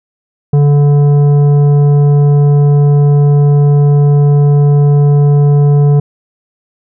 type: tone with tanh clipping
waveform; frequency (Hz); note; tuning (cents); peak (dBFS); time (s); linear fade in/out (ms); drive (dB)
sine; 144.6; D3; -27; -6; 0.53-6; 5; 10
effects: none